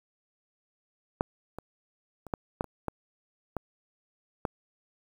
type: clicks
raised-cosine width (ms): 1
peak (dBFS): -11 / -24 / -29 / -15 / -13 / -28 / -16 / -17 / -14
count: 9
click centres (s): 1.209 / 1.586 / 2.267 / 2.338 / 2.609 / 2.643 / 2.883 / 3.567 / 4.452
effects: 8-bit